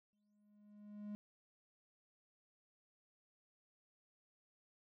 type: tone with exponential growth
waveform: triangle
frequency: 207.7 Hz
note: G#3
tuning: in tune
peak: -40 dBFS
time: 0.13-1.15 s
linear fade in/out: 0 ms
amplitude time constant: 220 ms
effects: none